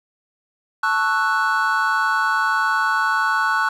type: chord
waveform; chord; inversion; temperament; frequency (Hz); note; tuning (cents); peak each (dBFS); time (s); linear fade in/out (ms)
triangle; F# minor seventh; first; equal; 880 / 1108.7 / 1318.5 / 1480; A5 / C#6 / E6 / F#6; 0 / 0 / 0 / 0; -22 / -21 / -23 / -18; 0.83-3.69; 5
effects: none